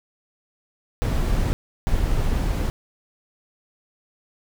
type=noise bursts at uneven times; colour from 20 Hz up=brown; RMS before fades=-21 dBFS; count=2; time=1.02-1.53 / 1.87-2.7 s; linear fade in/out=0 ms; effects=none